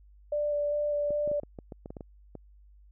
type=tone with vibrato; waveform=sine; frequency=587.3 Hz; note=D5; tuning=in tune; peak=-26 dBFS; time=0.32-1.4 s; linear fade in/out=5 ms; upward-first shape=square; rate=2.5 Hz; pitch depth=9 cents each way
type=clicks; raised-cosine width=2 ms; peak=-27 dBFS; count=11; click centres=1.106 / 1.276 / 1.315 / 1.434 / 1.588 / 1.722 / 1.859 / 1.905 / 1.968 / 2.008 / 2.353 s
effects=added 50 Hz sine -53 dBFS peak until 2.91 s